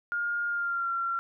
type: tone with pitch glide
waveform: sine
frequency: 1416 to 1368.6 Hz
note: F6 to F6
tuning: +23 to -35 cents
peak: -27 dBFS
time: 0.12-1.19 s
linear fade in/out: 0 ms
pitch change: -58 cents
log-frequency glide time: 0.48-0.91 s
effects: none